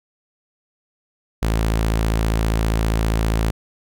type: tone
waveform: sawtooth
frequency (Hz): 55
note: A1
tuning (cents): 0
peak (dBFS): -13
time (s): 1.42-3.51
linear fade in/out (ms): 10
effects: none